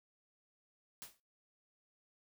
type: noise with exponential decay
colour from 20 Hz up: white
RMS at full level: -45 dBFS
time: 1.02-1.2 s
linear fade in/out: 0 ms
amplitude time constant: 39 ms
effects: noise-tail reverb RT60 0.3 s tail -25 dB re dry